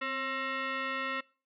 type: tone with frequency modulation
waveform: sine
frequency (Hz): 261.6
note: C4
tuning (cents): 0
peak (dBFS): -31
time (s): 0.01-1.21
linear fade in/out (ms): 10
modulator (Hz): 801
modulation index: 3
effects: noise-tail reverb RT60 0.4 s tail -25 dB re dry + MP3 96 kbps